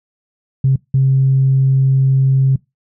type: tone bursts at uneven times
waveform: sine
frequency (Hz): 133.9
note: C3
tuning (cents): +40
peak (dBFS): -8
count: 2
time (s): 0.64-0.76 / 0.94-2.56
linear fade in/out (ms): 5
effects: noise-tail reverb RT60 0.2 s tail -23 dB re dry + tanh soft clip ceiling -4 dBFS